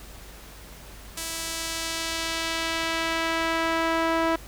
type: tone with band-pass filter sweep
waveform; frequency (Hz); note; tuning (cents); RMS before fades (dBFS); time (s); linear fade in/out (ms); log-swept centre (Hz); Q
sawtooth; 327.9; E4; -9; -27; 1.17-4.36; 5; 9200 to 970; 0.73
effects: added 50 Hz sine -45 dBFS peak until 4.47 s + pink hiss -46 dBFS RMS until 4.47 s